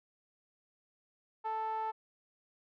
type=tone with low-pass filter; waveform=5% pulse; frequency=440 Hz; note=A4; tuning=in tune; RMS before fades=-36 dBFS; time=1.44-1.92 s; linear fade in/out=20 ms; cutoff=970 Hz; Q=7.3; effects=none